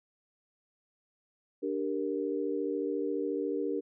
sine chord, G minor, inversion second, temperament equal, 293.7 / 392 / 466.2 Hz, D4 / G4 / Bb4, 0 / 0 / 0 cents, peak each -34 dBFS, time 1.62-3.81 s, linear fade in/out 20 ms, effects none

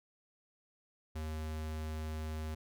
square tone, 78.1 Hz, D#2, 7 cents sharp, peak -38 dBFS, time 1.15-2.55 s, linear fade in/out 10 ms, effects none

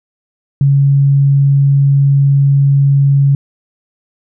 sine tone, 139.4 Hz, C#3, 10 cents sharp, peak -6 dBFS, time 0.61-3.35 s, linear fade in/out 2 ms, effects none

